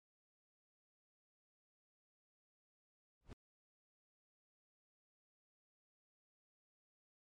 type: noise with exponential growth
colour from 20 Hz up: brown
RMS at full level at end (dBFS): -45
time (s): 3.21-3.33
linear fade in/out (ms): 1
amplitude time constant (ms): 24
effects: low-pass 8000 Hz 12 dB/octave + MP3 96 kbps